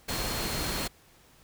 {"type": "tone in noise", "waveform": "sine", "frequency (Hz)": 4254, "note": "C8", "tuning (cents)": 28, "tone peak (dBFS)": -39, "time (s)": [0.08, 0.88], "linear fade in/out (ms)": 10, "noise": "pink", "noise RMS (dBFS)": -32, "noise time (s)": [0.08, 0.88], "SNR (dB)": -10, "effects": ["pink hiss -59 dBFS RMS until 1.43 s"]}